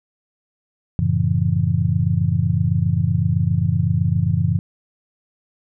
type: chord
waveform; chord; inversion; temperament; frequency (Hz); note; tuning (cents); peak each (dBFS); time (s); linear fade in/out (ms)
sine; F# minor seventh; none; just; 92.5 / 111 / 138.75 / 166.5; F#2 / A2 / C#3 / E3; 0 / +16 / +2 / +18; -21; 0.99-4.59; 0
effects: none

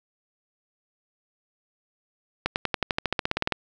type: accelerating click train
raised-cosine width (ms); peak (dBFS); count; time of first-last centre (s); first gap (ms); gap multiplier
0.3; -7; 16; 2.46-3.523; 99; 0.95
effects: none

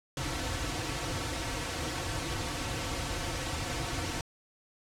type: noise with comb filter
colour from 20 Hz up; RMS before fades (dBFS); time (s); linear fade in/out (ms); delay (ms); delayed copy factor
pink; -34; 0.17-4.21; 2; 4.9; -0.8
effects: low-pass 8000 Hz 12 dB/octave

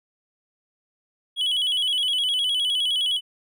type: tone with vibrato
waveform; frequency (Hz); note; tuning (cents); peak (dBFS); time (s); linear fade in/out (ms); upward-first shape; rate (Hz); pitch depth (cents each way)
triangle; 3153; G7; +9; -19; 1.36-3.21; 50; square; 9.7; 84
effects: none

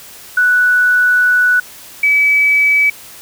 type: tone pair in turn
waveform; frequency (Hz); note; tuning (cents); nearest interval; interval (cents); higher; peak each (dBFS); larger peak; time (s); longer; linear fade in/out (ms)
sine; 1480 / 2290; F#6 / D7; 0 / -44; minor sixth; 756; second; -8; neither; 0.37-1.6 / 2.03-2.9; first; 5
effects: white hiss -36 dBFS RMS until 3.21 s

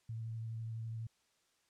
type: tone with vibrato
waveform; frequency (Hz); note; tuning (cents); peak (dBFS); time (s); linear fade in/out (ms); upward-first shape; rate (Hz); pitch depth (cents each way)
sine; 112.9; A2; +45; -39; 0.09-1.07; 5; square; 12; 13
effects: white hiss -75 dBFS RMS until 1.69 s + low-pass 8000 Hz 12 dB/octave

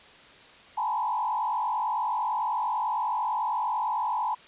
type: tone with frequency modulation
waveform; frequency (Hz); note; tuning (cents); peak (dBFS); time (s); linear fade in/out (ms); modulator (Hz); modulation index
sine; 921; A#5; -21; -25; 0.77-4.35; 10; 49; 1.9
effects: white hiss -51 dBFS RMS until 4.47 s + resampled to 8000 Hz

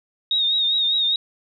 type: tone with vibrato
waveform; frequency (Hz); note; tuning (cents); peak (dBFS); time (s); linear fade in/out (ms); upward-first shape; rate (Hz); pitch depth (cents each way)
sine; 3729; A#7; 0; -17; 0.31-1.16; 2; triangle; 5; 63
effects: none

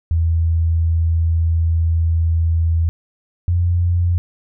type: tone pair in turn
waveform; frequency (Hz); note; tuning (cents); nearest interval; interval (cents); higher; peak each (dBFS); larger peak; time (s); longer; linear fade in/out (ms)
sine; 82.41 / 87.31; E2 / F2; 0 / 0; minor second; 100; second; -13 / -13; neither; 0.11-2.89 / 3.48-4.18; first; 0
effects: none

